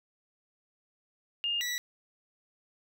sine / 20% pulse tone pair in turn, 2825 / 1951.6 Hz, F7 / B6, +19 / -21 cents, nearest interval tritone, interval 640 cents, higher first, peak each -28 / -26 dBFS, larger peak second, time 1.44-1.61 / 1.61-1.78 s, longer neither, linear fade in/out 0 ms, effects none

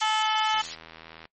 pink high-pass noise, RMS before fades -36 dBFS, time 0-0.75 s, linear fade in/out 5 ms, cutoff 3500 Hz, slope 12 dB/octave
harmonic tone, 434 Hz, A4, 24 cents flat, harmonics 2 / 3 / 4 / 5 / 6 / 7 / 8, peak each -25 / -29 / -33 / -34 / -40 / -29 / -37 dBFS, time 0.01-0.62 s, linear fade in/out 10 ms
click train, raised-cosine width 0.3 ms, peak -27 dBFS, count 59, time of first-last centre 0.54-1.254 s, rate 81.2 Hz
effects noise-tail reverb RT60 0.1 s tail -21 dB re dry + MP3 32 kbps

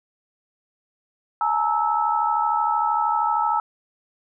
sine tone cluster, 849 / 922 / 1307 Hz, G#5 / A#5 / E6, +38 / -19 / -15 cents, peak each -23 dBFS, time 1.41-3.6 s, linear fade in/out 2 ms, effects none

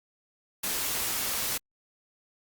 white noise, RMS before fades -30 dBFS, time 0.63-1.58 s, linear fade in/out 10 ms, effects Opus 48 kbps

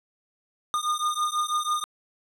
square beating tone pair, 1216 / 1222.1 Hz, D#6 / D#6, -40 / -31 cents, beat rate 6.1 Hz, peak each -28 dBFS, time 0.74-1.84 s, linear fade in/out 0 ms, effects low-pass 12000 Hz 12 dB/octave

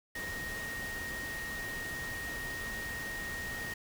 sine tone in noise, 1864.7 Hz, A#6, in tune, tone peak -38 dBFS, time 0.15-3.74 s, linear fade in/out 5 ms, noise pink, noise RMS -43 dBFS, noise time 0.15-3.74 s, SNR +2 dB, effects none

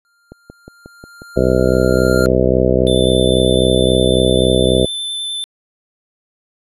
square tone with exponential growth, 1396.9 Hz, F6, in tune, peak -19 dBFS, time 0.05-2.26 s, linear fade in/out 0 ms, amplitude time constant 480 ms
click train, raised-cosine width 2 ms, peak -20 dBFS, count 12, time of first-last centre 0.32-2.298 s, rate 5.56 Hz
harmonic tone, 63.7 Hz, C2, 46 cents flat, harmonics 1 / 2 / 3 / 4 / 5 / 6 / 7 / 8 / 9 / 10, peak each -20 / -20 / -20 / -21 / -23 / -17 / -20 / -17 / -23 / -21 dBFS, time 1.36-4.86 s, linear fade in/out 10 ms
square tone with vibrato, 3534 Hz, A7, 7 cents sharp, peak -21 dBFS, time 2.87-5.44 s, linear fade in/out 0 ms, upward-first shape triangle, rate 9.9 Hz, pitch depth 11 cents each way
effects resampled to 32000 Hz

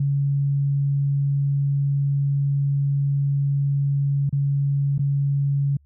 sine tone with dropouts, 140.3 Hz, C#3, 21 cents sharp, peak -18 dBFS, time 0-5.77 s, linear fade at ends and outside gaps 5 ms, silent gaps 4.294-4.326 / 4.981-4.992 s, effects added 72 Hz sine -53 dBFS peak until 5.85 s

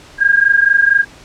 sine tone pair together, 1608 / 1632.3 Hz, G6 / G#6, +44 / -30 cents, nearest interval unison, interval 26 cents, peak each -11 dBFS, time 0.18-1.05 s, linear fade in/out 50 ms, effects pink hiss -40 dBFS RMS until 1.24 s + low-pass 7000 Hz 12 dB/octave

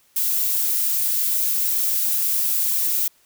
violet noise, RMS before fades -21 dBFS, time 0.16-3.08 s, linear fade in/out 5 ms, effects white hiss -59 dBFS RMS until 3.25 s

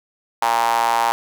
sawtooth tone with high-pass filter, 116.54 Hz, A#2, in tune, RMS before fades -18 dBFS, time 0.42-1.12 s, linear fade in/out 0 ms, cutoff 870 Hz, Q 6.5, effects none

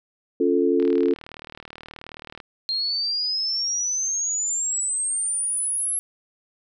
sine chord, Db augmented, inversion none, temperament equal, 277.2 / 349.2 / 440 Hz, Db4 / F4 / A4, 0 / 0 / 0 cents, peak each -22 / -21 / -21 dBFS, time 0.4-1.14 s, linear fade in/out 5 ms
click train, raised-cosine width 0.3 ms, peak -22 dBFS, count 63, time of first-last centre 0.8-2.402 s, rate 38.7 Hz
sine exponential sweep, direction up, 4180 to 11175 Hz, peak -22 dBFS, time 2.69-5.99 s, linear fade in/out 0 ms
effects none

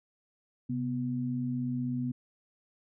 sine tone pair together, 130.81 / 246.9 Hz, C3 / B3, 0 / 0 cents, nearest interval major seventh, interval 1100 cents, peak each -34 / -31 dBFS, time 0.69-2.12 s, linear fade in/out 10 ms, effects none

